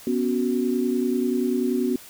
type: chord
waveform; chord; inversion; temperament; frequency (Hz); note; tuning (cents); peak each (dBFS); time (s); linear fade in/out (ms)
sine; B suspended second; none; equal; 246.9 / 277.2 / 370; B3 / C#4 / F#4; 0 / 0 / 0; -23 / -27 / -25; 0.07-1.96; 2
effects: white hiss -45 dBFS RMS until 2.09 s